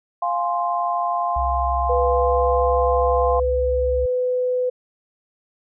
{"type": "chord", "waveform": "sine", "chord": "F minor", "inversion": "none", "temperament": "equal", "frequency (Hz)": [698.5, 830.6, 1046.5], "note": ["F5", "Ab5", "C6"], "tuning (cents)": [0, 0, 0], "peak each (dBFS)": [-22, -28, -23], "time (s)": [0.22, 3.4], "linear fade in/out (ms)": 5}
{"type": "tone", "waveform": "sine", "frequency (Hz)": 66.3, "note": "C2", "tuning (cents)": 23, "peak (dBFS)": -23, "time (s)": [1.36, 4.06], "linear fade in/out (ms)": 5}
{"type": "tone with pitch glide", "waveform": "sine", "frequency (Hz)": [496.3, 501.5], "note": ["B4", "B4"], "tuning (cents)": [8, 26], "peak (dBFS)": -18, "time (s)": [1.89, 4.7], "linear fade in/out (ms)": 10, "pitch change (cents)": 18, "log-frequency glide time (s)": [2.06, 2.77]}
{"effects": []}